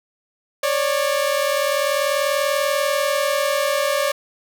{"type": "tone pair together", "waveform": "sawtooth", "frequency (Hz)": [551, 591.3], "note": ["C#5", "D5"], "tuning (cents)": [-11, 12], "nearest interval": "minor second", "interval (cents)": 123, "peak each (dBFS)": -17, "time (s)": [0.63, 4.12], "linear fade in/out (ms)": 5, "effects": []}